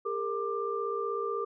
sine tone cluster, 404.7 / 460.8 / 1187 Hz, G#4 / A#4 / D6, -45 / -20 / +18 cents, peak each -34 / -34 / -34 dBFS, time 0.05-1.45 s, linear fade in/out 10 ms, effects none

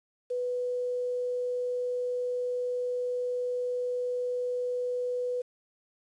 sine tone with quantisation, 494.6 Hz, B4, 3 cents sharp, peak -28 dBFS, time 0.3-5.42 s, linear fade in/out 10 ms, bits 9, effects resampled to 22050 Hz

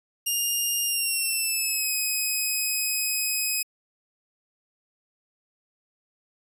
5% pulse tone with pitch glide, 2818 to 2525 Hz, F7 to D#7, +15 to +25 cents, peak -15 dBFS, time 0.26-3.63 s, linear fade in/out 10 ms, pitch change -190 cents, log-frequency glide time 0.84-1.94 s, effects resampled to 32000 Hz

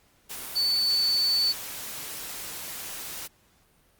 sine tone in noise, 4491 Hz, C#8, 22 cents sharp, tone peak -21 dBFS, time 0.55-1.53 s, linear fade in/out 20 ms, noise white, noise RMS -37 dBFS, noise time 0.29-3.28 s, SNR +13 dB, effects pink hiss -63 dBFS RMS until 3.99 s + Opus 48 kbps

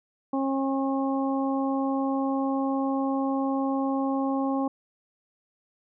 harmonic tone, 270.7 Hz, C#4, 41 cents flat, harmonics 1 / 2 / 3 / 4, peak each -25 / -32 / -32 / -35 dBFS, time 0.33-4.68 s, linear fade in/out 5 ms, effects none

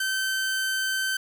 sawtooth tone, 1543 Hz, G6, 28 cents flat, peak -21 dBFS, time 0-1.17 s, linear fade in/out 5 ms, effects none

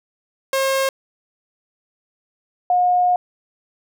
sawtooth / sine tone pair in turn, 537 / 719.1 Hz, C5 / F#5, +45 / -50 cents, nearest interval perfect fourth, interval 505 cents, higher second, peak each -13 dBFS, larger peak neither, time 0.53-0.89 / 2.7-3.16 s, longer second, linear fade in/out 2 ms, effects none

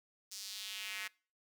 square tone with high-pass filter sweep, 99.8 Hz, G2, 32 cents sharp, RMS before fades -44 dBFS, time 0.31-1.08 s, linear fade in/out 10 ms, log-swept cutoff 5600 to 1900 Hz, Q 2.2, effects noise-tail reverb RT60 0.4 s tail -24 dB re dry

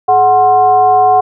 sine tone with frequency modulation, 740 Hz, F#5, in tune, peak -5 dBFS, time 0.08-1.21 s, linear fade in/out 10 ms, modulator 316 Hz, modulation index 0.57, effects none

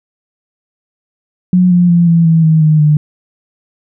sine tone with pitch steps, 181.3 / 176.55 / 171.92 / 167.41 / 163.02 / 158.75 / 154.58 / 150.53 Hz, F#3 / F3 / F3 / E3 / E3 / D#3 / D#3 / D3, -35 / +19 / -27 / +27 / -19 / +35 / -11 / +43 cents, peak -5 dBFS, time 1.53-2.97 s, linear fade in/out 2 ms, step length 180 ms, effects none

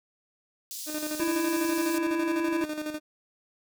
pink high-pass noise, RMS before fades -38 dBFS, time 0.71-1.98 s, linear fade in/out 0 ms, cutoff 4200 Hz, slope 24 dB/octave
30% pulse tone with tremolo, 304.8 Hz, D#4, 36 cents flat, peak -27 dBFS, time 0.86-3 s, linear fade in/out 50 ms, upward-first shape square, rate 12 Hz, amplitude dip 55%
harmonic tone, 332.6 Hz, E4, 16 cents sharp, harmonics 1 / 3 / 5 / 7 / 8, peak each -26 / -36 / -40 / -43 / -44 dBFS, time 1.2-2.64 s, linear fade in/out 0 ms
effects none

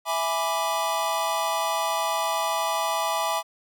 square chord, E dominant seventh, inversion none, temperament equal, 659.3 / 830.6 / 987.8 / 1174.7 Hz, E5 / G#5 / B5 / D6, 0 / 0 / 0 / 0 cents, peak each -30 dBFS, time 0.05-3.43 s, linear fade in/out 50 ms, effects none

